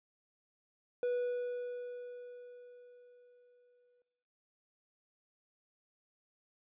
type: tone with exponential decay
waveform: triangle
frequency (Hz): 490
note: B4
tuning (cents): -14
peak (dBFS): -28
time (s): 1.03-4.02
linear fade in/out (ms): 1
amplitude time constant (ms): 650
effects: noise-tail reverb RT60 1.0 s tail -18 dB re dry + resampled to 8000 Hz